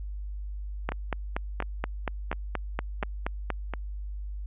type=two click trains; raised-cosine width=0.5 ms; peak=-13 / -17 dBFS; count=12 / 5; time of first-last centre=0.89-3.503 / 0.92-3.737 s; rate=4.21 / 1.42 Hz; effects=added 50 Hz sine -33 dBFS peak until 4.46 s + resampled to 8000 Hz